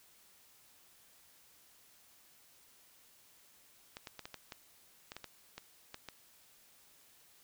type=clicks; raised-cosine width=0.2 ms; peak=-27 dBFS; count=12; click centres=3.969 / 4.072 / 4.193 / 4.255 / 4.343 / 4.522 / 5.119 / 5.166 / 5.243 / 5.58 / 5.944 / 6.087 s; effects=white hiss -64 dBFS RMS until 7.43 s